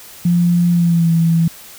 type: tone with pitch glide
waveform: sine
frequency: 173.9 to 165.57 Hz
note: F3 to E3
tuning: -7 to +8 cents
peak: -10 dBFS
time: 0.25-1.48 s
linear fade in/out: 5 ms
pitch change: -85 cents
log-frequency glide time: 0.71-1.11 s
effects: white hiss -38 dBFS RMS until 1.78 s